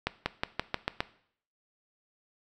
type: accelerating click train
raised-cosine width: 0.3 ms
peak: -11 dBFS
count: 7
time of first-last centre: 0.07-1.005 s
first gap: 190 ms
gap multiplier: 0.92
effects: noise-tail reverb RT60 0.6 s tail -17 dB re dry